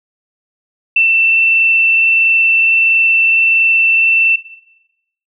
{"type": "tone with frequency modulation", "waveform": "sine", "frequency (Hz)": 2677, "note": "E7", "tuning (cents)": 26, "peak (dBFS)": -7, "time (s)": [0.96, 4.36], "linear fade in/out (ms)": 5, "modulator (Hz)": 21.5, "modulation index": 0.58, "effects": ["noise-tail reverb RT60 0.9 s tail -18 dB re dry"]}